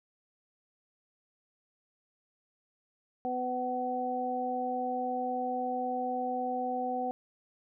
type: harmonic tone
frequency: 250.9 Hz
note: B3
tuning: 28 cents sharp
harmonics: 1 / 2 / 3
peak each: -37 / -36 / -32 dBFS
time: 3.25-7.11 s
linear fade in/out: 0 ms
effects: none